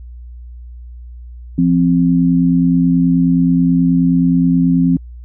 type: tone pair together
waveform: sine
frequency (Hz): 172.2 / 261.6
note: F3 / C4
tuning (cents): -24 / 0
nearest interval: perfect fifth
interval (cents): 724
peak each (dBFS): -12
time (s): 1.58-4.97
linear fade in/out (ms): 5
effects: added 60 Hz sine -30 dBFS peak until 5.24 s